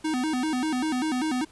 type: tone with vibrato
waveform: square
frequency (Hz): 280.7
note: C#4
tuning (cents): +22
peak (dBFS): -25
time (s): 0.04-1.45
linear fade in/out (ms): 10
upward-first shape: square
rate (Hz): 5.1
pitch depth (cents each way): 190
effects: pink hiss -55 dBFS RMS until 1.51 s + resampled to 24000 Hz